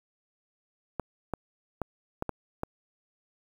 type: clicks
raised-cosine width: 1 ms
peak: -16 dBFS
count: 6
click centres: 0.997 / 1.337 / 1.817 / 2.224 / 2.293 / 2.634 s
effects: 8-bit